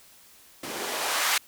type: noise with band-pass filter sweep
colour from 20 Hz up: blue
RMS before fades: -28 dBFS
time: 0.63-1.38 s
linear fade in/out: 5 ms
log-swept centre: 240 to 1500 Hz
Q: 1.1
effects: white hiss -54 dBFS RMS until 1.47 s